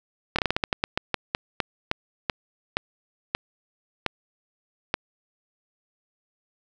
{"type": "slowing click train", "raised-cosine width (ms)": 0.3, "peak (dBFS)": -6, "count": 19, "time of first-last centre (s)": [0.36, 4.941], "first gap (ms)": 26, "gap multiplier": 1.23, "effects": []}